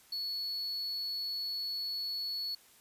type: tone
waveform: triangle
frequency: 4400 Hz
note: C#8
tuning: 14 cents flat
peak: -33 dBFS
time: 0.12-2.55 s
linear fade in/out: 5 ms
effects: white hiss -61 dBFS RMS until 2.8 s + resampled to 32000 Hz

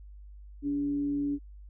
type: tone with frequency modulation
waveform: sine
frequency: 286.3 Hz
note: D4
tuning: 44 cents flat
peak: -27 dBFS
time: 0.62-1.39 s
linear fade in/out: 50 ms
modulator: 120 Hz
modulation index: 0.2
effects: added 50 Hz sine -45 dBFS peak until 1.69 s

